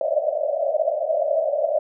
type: band-pass noise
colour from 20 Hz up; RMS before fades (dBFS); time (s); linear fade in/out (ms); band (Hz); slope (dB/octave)
pink; -22; 0.01-1.79; 2; 570 to 660; 96
effects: none